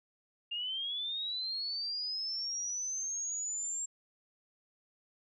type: linear sweep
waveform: sine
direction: up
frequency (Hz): 2794 to 7480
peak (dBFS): -34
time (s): 0.51-3.86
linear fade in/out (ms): 10
effects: none